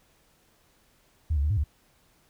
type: tone with pitch steps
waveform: sine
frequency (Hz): 78.2 / 70.2 / 75.1 / 104.5 / 74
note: D#2 / C#2 / D2 / G#2 / D2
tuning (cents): +9 / +22 / +39 / +11 / +14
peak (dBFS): -21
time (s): 1.3-1.64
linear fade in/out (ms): 10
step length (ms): 68
effects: tanh soft clip ceiling -17 dBFS + pink hiss -64 dBFS RMS until 2.29 s